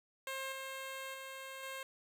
10% pulse tone with level steps, 533 Hz, C5, 32 cents sharp, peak -31 / -34 / -37 / -34 dBFS, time 0.27-1.83 s, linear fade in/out 2 ms, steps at 0.52 / 1.14 / 1.63 s, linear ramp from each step 2 ms, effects none

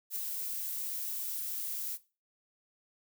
violet noise with ADSR envelope, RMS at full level -34 dBFS, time 0.1-1.98 s, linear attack 61 ms, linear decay 4 ms, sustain -3 dB, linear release 39 ms, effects noise-tail reverb RT60 0.3 s tail -17 dB re dry

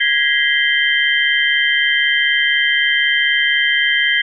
sine tone cluster, 1649 / 1928 / 2072 / 3132 Hz, G#6 / B6 / C7 / G7, -13 / -42 / -17 / -2 cents, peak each -18 dBFS, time 0-4.22 s, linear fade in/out 10 ms, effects none

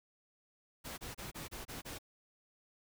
pink noise bursts, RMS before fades -45 dBFS, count 7, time 0.84-1.988 s, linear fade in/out 20 ms, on 140 ms, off 28 ms, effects none

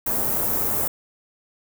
white band-stop noise, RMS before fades -23 dBFS, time 0.06-0.88 s, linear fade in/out 5 ms, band 860 to 15000 Hz, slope 12 dB/octave, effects none

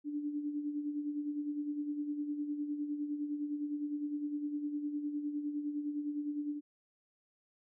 sine tone with tremolo, 293.7 Hz, D4, in tune, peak -32 dBFS, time 0.04-6.61 s, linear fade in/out 50 ms, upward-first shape sine, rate 9.8 Hz, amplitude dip 55%, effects none

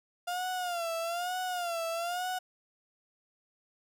35% pulse tone with vibrato, 698.5 Hz, F5, in tune, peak -30 dBFS, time 0.27-2.39 s, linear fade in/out 10 ms, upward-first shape sine, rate 1.1 Hz, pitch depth 97 cents each way, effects none

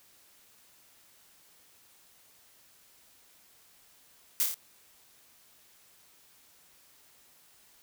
blue noise with echo, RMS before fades -26 dBFS, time 4.4-4.43 s, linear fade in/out 0 ms, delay 28 ms, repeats 4, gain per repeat -3 dB, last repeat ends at 4.542 s, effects white hiss -61 dBFS RMS until 7.82 s

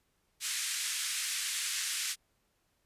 white band-pass noise, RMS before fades -35 dBFS, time 0.4-2.16 s, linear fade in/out 50 ms, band 1600 to 9700 Hz, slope 24 dB/octave, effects pink hiss -75 dBFS RMS until 2.85 s + resampled to 32000 Hz

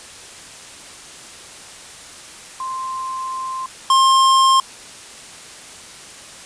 sine / square tone pair in turn, 1046.5 / 1062.3 Hz, C6 / C6, 0 / +26 cents, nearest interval unison, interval 26 cents, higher second, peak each -23 / -11 dBFS, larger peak second, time 2.6-3.66 / 3.9-4.6 s, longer first, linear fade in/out 2 ms, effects white hiss -38 dBFS RMS until 6.45 s + resampled to 22050 Hz

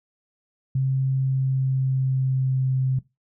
sine tone with pitch glide, 133.1 to 130.96 Hz, C3 to C3, +30 to +2 cents, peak -19 dBFS, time 0.75-2.99 s, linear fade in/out 5 ms, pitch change -28 cents, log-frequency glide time 1.13-2.71 s, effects noise-tail reverb RT60 0.2 s tail -18 dB re dry

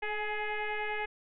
sine tone with frequency modulation, 837 Hz, G#5, 13 cents sharp, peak -31 dBFS, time 0.02-1.06 s, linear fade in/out 10 ms, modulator 421 Hz, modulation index 3.9, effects none

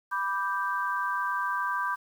sine chord, G major, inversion first, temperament equal, 987.8 / 1174.7 / 1568 Hz, B5 / D6 / G6, 0 / 0 / 0 cents, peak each -31 dBFS, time 0.11-1.96 s, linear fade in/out 20 ms, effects 9-bit

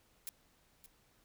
blue noise with echo, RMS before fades -42 dBFS, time 0.27-0.29 s, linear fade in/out 0 ms, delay 570 ms, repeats 1, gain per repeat -13 dB, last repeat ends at 0.86 s, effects pink hiss -70 dBFS RMS until 1.24 s

